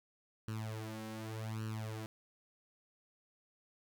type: tone with flanger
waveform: sawtooth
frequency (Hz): 109.9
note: A2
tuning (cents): -2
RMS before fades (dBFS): -42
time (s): 0.48-2.06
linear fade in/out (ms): 0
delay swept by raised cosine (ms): 0.69 to 3.79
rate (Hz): 0.86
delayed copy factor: +0.95
effects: none